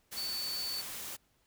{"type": "tone in noise", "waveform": "sine", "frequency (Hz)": 4490, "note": "C#8", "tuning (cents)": 21, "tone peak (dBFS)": -35, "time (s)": [0.16, 0.82], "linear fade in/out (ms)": 20, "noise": "white", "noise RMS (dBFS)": -42, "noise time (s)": [0.11, 1.17], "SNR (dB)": 4, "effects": ["pink hiss -72 dBFS RMS until 1.46 s"]}